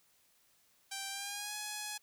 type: tone with pitch glide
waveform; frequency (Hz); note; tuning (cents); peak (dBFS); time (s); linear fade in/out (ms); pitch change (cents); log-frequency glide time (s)
5% pulse; 784 to 840.3; G5 to G#5; 0 to +20; -27; 0.91-1.98; 10; +120; 1.1-1.55
effects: white hiss -70 dBFS RMS until 2.02 s